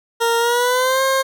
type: tone with pitch glide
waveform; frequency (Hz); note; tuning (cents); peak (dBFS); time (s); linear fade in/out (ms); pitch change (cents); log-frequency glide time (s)
20% pulse; 464.2 to 533.2; A#4 to C5; -7 to +33; -10; 0.2-1.23; 20; +240; 0.38-1.02
effects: none